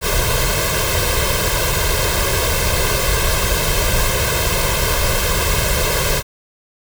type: noise with comb filter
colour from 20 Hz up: pink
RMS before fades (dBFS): -17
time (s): 0.01-6.23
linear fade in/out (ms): 50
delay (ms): 1.9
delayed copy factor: +0.85
effects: none